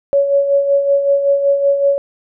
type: tone with tremolo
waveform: sine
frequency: 560 Hz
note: C#5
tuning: 18 cents sharp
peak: -8 dBFS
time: 0.13-1.98 s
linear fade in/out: 0 ms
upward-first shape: sine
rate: 5.3 Hz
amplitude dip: 55%
effects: none